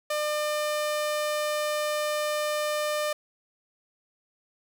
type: tone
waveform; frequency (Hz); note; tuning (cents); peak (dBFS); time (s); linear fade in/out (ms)
sawtooth; 600; D5; +37; -22; 0.1-3.13; 5
effects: none